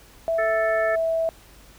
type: tone with pitch glide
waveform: sine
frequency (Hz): 659 to 654.1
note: E5 to E5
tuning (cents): -1 to -14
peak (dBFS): -20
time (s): 0.28-1.29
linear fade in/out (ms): 0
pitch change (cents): -13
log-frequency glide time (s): 0.41-1.1
type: harmonic tone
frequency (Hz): 440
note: A4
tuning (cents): 0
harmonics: 1 / 3 / 4 / 5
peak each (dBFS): -32 / -30 / -27 / -36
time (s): 0.38-0.96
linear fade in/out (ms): 10
effects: added 50 Hz sine -51 dBFS peak until 1.78 s + pink hiss -51 dBFS RMS until 1.78 s